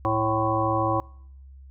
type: harmonic tone with a mistuned harmonic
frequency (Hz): 110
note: A2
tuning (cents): 0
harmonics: 1 / 3 / 5 / 7 / 9 / 10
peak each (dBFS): -28 / -28 / -28 / -28 / -28 / -28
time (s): 0.05-1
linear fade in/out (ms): 0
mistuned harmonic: 9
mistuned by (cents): +28
effects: noise-tail reverb RT60 0.7 s tail -26 dB re dry + added 67 Hz sine -43 dBFS peak until 1.7 s

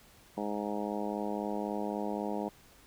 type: harmonic tone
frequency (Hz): 103.83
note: G#2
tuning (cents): 0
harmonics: 2 / 3 / 4 / 5 / 6 / 7 / 8 / 9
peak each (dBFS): -37 / -39 / -40 / -41 / -42 / -42 / -43 / -44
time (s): 0.37-2.49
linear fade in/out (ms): 5
effects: pink hiss -59 dBFS RMS until 2.86 s

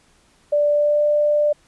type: tone with pitch glide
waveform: sine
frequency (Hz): 587.3 to 593.1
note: D5 to D5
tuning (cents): 0 to +17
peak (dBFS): -14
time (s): 0.52-1.53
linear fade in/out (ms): 10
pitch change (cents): +17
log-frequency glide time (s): 0.7-1.03
effects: pink hiss -57 dBFS RMS until 1.67 s + resampled to 24000 Hz

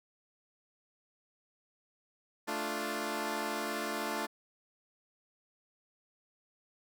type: chord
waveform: 10% pulse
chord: D minor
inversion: second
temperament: equal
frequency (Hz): 220 / 293.7 / 349.2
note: A3 / D4 / F4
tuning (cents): 0 / 0 / 0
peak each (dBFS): -30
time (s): 2.47-4.27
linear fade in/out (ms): 20
effects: none

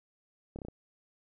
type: slowing click train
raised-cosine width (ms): 2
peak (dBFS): -28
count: 5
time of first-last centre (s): 0.56-0.684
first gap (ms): 28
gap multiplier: 1.07
effects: none

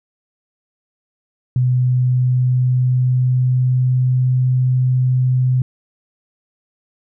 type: tone with pitch glide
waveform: sine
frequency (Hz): 125.9 to 127.58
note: B2 to C3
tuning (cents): +34 to -43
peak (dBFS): -12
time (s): 1.56-5.62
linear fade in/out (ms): 2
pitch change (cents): +23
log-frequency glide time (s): 1.82-4.47
effects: none

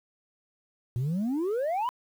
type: exponential sweep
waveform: sine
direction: up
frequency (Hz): 115.2 to 1024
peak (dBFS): -23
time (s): 0.96-1.89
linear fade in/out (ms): 0
effects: tanh soft clip ceiling -25 dBFS + 9-bit

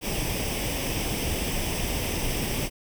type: noise with comb filter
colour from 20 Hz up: pink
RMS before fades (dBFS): -28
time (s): 0.01-2.7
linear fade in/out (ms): 50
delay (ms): 0.36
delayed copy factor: +0.65
effects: none

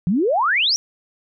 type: exponential sweep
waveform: sine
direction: up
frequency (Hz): 161.3 to 5870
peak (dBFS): -15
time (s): 0.07-0.76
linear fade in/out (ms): 0
effects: none

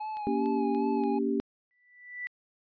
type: tone with vibrato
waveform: triangle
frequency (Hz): 845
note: G#5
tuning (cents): +30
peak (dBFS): -31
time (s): 0-1.19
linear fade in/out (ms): 10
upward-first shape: sine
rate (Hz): 2.5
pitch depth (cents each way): 44
type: click train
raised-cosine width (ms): 0.2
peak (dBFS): -32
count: 4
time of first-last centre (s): 0.17-1.037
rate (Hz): 3.46
type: chord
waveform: sine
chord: G diminished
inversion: first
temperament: just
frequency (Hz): 235.2 / 282.2 / 392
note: Bb3 / Db4 / G4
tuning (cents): +16 / +31 / 0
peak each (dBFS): -30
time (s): 0.27-1.4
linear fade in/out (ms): 0
type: tone with exponential growth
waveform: sine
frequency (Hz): 1972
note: B6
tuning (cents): -3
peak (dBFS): -31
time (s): 1.71-2.27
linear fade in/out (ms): 0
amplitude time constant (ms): 120
effects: resampled to 11025 Hz

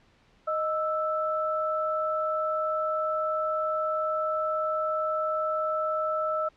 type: tone pair together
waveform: sine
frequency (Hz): 622.2 / 1318.5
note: D#5 / E6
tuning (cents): 0 / 0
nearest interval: octave + minor second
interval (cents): 1300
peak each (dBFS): -28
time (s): 0.47-6.49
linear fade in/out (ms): 10
effects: pink hiss -62 dBFS RMS until 6.56 s + low-pass 4000 Hz 12 dB/octave

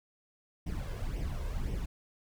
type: noise with flanger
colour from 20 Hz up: brown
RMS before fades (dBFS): -35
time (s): 0.66-1.86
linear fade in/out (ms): 10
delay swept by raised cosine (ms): 0.35 to 1.95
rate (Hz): 1.9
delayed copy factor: +0.65
effects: none

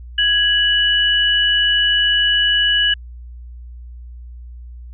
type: tone pair together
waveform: sine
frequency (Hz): 1661.2 / 2949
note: G#6 / F#7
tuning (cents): 0 / -6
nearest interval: minor seventh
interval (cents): 994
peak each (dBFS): -17 / -14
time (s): 0.18-2.94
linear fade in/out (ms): 5
effects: added 60 Hz sine -32 dBFS peak until 4.93 s

